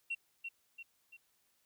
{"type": "tone with echo", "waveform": "sine", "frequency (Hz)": 2732, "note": "F7", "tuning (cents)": -39, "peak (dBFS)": -33, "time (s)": [0.1, 0.15], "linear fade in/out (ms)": 10, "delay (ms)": 340, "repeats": 3, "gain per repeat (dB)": -6, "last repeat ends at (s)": 1.17, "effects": ["tanh soft clip ceiling -31 dBFS", "white hiss -75 dBFS RMS until 1.65 s"]}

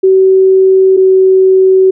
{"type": "tone pair in turn", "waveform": "sine", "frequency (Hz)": [380, 378.1], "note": ["F#4", "F#4"], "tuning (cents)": [46, 38], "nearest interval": "unison", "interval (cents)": 8, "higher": "first", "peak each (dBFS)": -3, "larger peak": "neither", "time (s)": [[0.03, 0.97], [0.97, 1.91]], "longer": "neither", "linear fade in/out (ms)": 10, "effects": []}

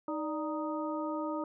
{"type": "harmonic tone with a mistuned harmonic", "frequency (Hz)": 311.1, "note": "D#4", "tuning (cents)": 0, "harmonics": [1, 2, 3, 4], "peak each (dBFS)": [-35, -38, -40, -41], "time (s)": [0.08, 1.44], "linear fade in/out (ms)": 2, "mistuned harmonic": 2, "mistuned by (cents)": -93, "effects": []}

